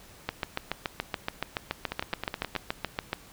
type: two click trains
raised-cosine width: 0.3 ms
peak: -15 / -12 dBFS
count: 7 / 21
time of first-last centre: 1.92-2.552 / 0.29-3.131 s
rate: 9.49 / 7.04 Hz
effects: pink hiss -52 dBFS RMS until 3.32 s